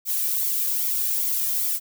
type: noise with flanger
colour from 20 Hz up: violet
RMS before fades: -24 dBFS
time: 0.05-1.8 s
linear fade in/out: 50 ms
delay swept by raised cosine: 0.87 to 1.72 ms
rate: 2.5 Hz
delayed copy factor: +0.55
effects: none